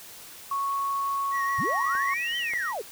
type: tone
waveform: sine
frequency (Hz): 1107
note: C#6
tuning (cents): -3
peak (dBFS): -25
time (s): 0.51-2.14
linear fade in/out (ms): 5
type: tone with vibrato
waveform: triangle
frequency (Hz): 1896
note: A#6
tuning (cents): +29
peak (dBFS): -28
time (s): 1.31-2.74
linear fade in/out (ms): 50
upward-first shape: triangle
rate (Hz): 5.8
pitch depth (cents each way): 41
type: linear two-way sweep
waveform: sine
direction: up then down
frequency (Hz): 70.8 to 3136 to 363.6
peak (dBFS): -29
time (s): 1.58-2.82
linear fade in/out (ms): 10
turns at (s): 2.37
type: clicks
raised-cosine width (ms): 0.5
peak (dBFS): -24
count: 2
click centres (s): 1.952 / 2.536
effects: white hiss -45 dBFS RMS until 2.91 s